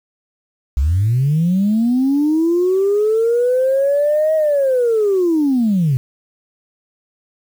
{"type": "linear two-way sweep", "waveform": "sine", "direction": "up then down", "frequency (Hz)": [61.74, 635, 123.4], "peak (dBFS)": -11, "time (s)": [0.77, 5.97], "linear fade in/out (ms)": 0, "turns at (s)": 4.35, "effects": ["tanh soft clip ceiling -8 dBFS", "7-bit"]}